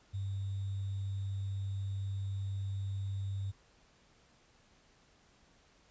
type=tone with sample-and-hold; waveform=sine; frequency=98 Hz; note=G2; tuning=in tune; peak=-34 dBFS; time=0.13-3.52 s; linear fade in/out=20 ms; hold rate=3675 Hz; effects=pink hiss -66 dBFS RMS until 5.9 s + resampled to 16000 Hz